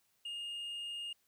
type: tone with tanh clipping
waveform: sine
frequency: 2837 Hz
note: F7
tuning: 27 cents sharp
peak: -40 dBFS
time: 0.25-1.13 s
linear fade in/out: 5 ms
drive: 3 dB
effects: white hiss -75 dBFS RMS until 1.27 s